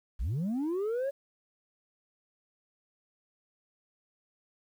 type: linear sweep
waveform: sine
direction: up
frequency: 40.84 to 568 Hz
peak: -26 dBFS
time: 0.19-1.11 s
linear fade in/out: 20 ms
effects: tanh soft clip ceiling -28 dBFS + 10-bit